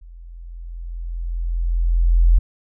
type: tone with level ramp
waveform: sine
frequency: 42.5 Hz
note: F1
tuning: 46 cents flat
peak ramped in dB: -38 to -8 dBFS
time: 0.01-2.39 s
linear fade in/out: 10 ms
effects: none